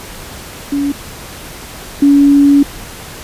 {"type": "tone pair in turn", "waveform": "sine", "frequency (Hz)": [283.3, 283.3], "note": ["C#4", "C#4"], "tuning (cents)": [38, 38], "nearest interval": "unison", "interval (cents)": 0, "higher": "neither", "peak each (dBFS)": [-12, -4], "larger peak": "second", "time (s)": [[0.72, 0.92], [2.02, 2.63]], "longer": "second", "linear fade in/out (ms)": 5, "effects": ["pink hiss -30 dBFS RMS until 3.23 s", "resampled to 32000 Hz"]}